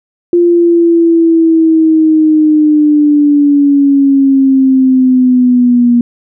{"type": "linear sweep", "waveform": "sine", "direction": "down", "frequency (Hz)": [348.5, 238.5], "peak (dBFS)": -4, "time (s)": [0.33, 6.01], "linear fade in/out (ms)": 2, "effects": []}